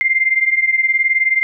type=beating tone pair; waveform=sine; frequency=2093 / 2112 Hz; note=C7 / C7; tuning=0 / +16 cents; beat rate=19 Hz; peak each=-14 / -17 dBFS; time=0.01-1.43 s; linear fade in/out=0 ms; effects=none